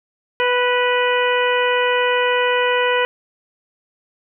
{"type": "harmonic tone with a mistuned harmonic", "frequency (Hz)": 493.9, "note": "B4", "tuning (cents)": 0, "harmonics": [1, 2, 3, 4, 5, 6], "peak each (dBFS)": [-18, -21, -23, -24, -25, -26], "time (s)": [0.4, 3.05], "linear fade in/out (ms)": 0, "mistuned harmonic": 4, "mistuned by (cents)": -20, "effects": []}